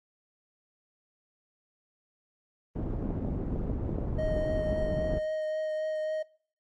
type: low-pass noise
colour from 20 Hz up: pink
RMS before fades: -32 dBFS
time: 2.75-5.19 s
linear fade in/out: 10 ms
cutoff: 390 Hz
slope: 12 dB/octave
type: clicks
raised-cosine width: 2 ms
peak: -21 dBFS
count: 12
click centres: 3.027 / 3.106 / 3.249 / 3.286 / 3.56 / 3.7 / 3.893 / 3.985 / 4.366 / 4.73 / 4.865 / 5.138 s
type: tone with vibrato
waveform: triangle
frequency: 622.3 Hz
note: D#5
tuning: in tune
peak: -27 dBFS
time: 4.18-6.23 s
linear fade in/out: 10 ms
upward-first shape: triangle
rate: 3.7 Hz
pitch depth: 12 cents each way
effects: noise-tail reverb RT60 0.5 s tail -23 dB re dry + Opus 24 kbps